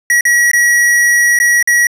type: tone with dropouts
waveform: square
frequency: 1918 Hz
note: A#6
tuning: 49 cents sharp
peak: -8 dBFS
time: 0.1-1.87 s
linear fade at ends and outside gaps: 2 ms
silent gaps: 0.209-0.252 / 0.515-0.533 / 1.389-1.4 / 1.627-1.674 s
effects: resampled to 32000 Hz + 7-bit